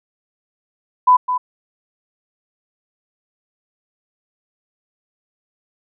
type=tone with echo; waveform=sine; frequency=1000 Hz; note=B5; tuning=21 cents sharp; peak=-7 dBFS; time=1.07-1.17 s; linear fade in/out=10 ms; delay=210 ms; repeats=1; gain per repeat=-9 dB; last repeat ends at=1.38 s; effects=none